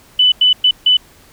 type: tone bursts at uneven times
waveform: sine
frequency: 2993 Hz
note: F#7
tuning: 19 cents sharp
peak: -7 dBFS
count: 4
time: 0.19-0.32 / 0.41-0.53 / 0.64-0.71 / 0.86-0.97 s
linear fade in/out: 5 ms
effects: pink hiss -46 dBFS RMS until 1.32 s